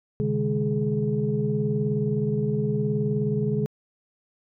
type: tone cluster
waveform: sine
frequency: 130.8 / 150 / 207 / 422 Hz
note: C3 / D3 / G#3 / G#4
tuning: 0 / +37 / -5 / +28 cents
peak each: -27 dBFS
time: 0.2-3.66 s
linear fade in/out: 0 ms
effects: tanh soft clip ceiling -11 dBFS